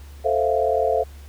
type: chord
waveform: sine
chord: F major seventh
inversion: first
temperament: equal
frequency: 440 / 523.3 / 659.3 / 698.5 Hz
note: A4 / C5 / E5 / F5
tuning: 0 / 0 / 0 / 0 cents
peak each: -23 dBFS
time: 0.24-1.04 s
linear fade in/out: 20 ms
effects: added 71 Hz sine -38 dBFS peak until 1.28 s + pink hiss -51 dBFS RMS until 1.28 s